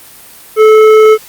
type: tone with hard clipping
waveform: sine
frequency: 434.1 Hz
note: A4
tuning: 23 cents flat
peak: -3 dBFS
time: 0.56-1.18 s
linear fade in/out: 50 ms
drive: 10 dB
effects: white hiss -35 dBFS RMS until 1.28 s + Opus 32 kbps